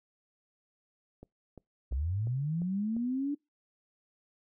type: click train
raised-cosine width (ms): 2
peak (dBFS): -34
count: 6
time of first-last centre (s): 1.23-2.966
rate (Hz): 2.88
type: linear sweep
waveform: sine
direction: up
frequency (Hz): 57.6 to 293.7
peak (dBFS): -29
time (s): 1.91-3.35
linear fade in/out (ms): 10
effects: noise-tail reverb RT60 0.2 s tail -25 dB re dry